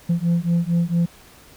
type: beating tone pair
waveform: sine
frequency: 168.6 / 173 Hz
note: E3 / F3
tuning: +39 / -16 cents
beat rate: 4.4 Hz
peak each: -18 dBFS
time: 0.09-1.06 s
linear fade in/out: 10 ms
effects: tanh soft clip ceiling -14 dBFS + pink hiss -48 dBFS RMS until 1.56 s